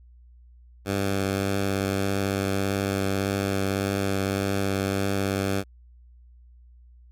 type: tone with vibrato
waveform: 10% pulse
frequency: 98 Hz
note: G2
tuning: in tune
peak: -15 dBFS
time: 0.85-5.64 s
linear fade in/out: 50 ms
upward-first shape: triangle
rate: 1.7 Hz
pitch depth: 15 cents each way
effects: added 60 Hz sine -48 dBFS peak until 7.11 s + MP3 96 kbps